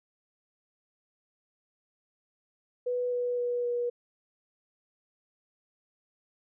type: tone with pitch steps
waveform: sine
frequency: 493.2 / 489.5 / 485.8 / 482.2 Hz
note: B4 / B4 / B4 / B4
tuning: -2 / -15 / -29 / -41 cents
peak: -27 dBFS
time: 2.86-3.9 s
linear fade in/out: 10 ms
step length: 260 ms
effects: none